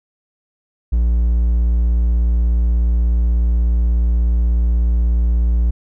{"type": "tone", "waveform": "triangle", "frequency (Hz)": 58.27, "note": "A#1", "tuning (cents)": 0, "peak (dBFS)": -10, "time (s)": [0.92, 5.71], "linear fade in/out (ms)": 10, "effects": []}